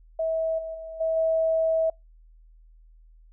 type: tone with level steps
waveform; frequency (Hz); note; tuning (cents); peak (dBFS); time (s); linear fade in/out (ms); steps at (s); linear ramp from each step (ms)
sine; 647; E5; -32; -23 / -31 / -35 / -22 / -20; 0.19-1.9; 5; 0.58 / 0.74 / 1 / 1.16; 10
effects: noise-tail reverb RT60 0.2 s tail -26 dB re dry + added 40 Hz sine -50 dBFS peak until 3.32 s